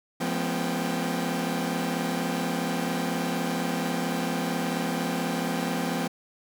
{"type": "tone cluster", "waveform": "sawtooth", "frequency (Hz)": [172.7, 211.2, 245.1, 269.4, 785], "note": ["F3", "G#3", "B3", "C#4", "G5"], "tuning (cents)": [-19, 29, -13, -49, 2], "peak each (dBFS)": [-27, -31, -27, -30, -32], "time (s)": [0.2, 6.08], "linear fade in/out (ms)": 10, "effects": []}